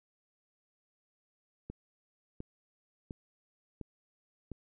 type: click train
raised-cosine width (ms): 3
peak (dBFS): -28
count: 5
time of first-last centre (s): 1.7-4.517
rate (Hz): 1.42
effects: none